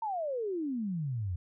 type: exponential sweep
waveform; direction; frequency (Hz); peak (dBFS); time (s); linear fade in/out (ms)
sine; down; 922 to 83.5; -31; 0.02-1.36; 5
effects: none